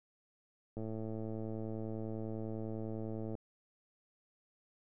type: click train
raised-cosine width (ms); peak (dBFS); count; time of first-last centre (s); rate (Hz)
2; -29; 285; 0.77-3.352; 110
effects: none